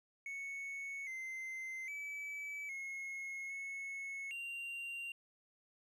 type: tone with pitch steps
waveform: triangle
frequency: 2212 / 2074 / 2297 / 2168 / 2193 / 2770 Hz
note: C#7 / C7 / D7 / C#7 / C#7 / F7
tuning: -4 / -16 / -39 / -39 / -19 / -15 cents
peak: -40 dBFS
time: 0.26-5.12 s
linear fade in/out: 2 ms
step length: 810 ms
effects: none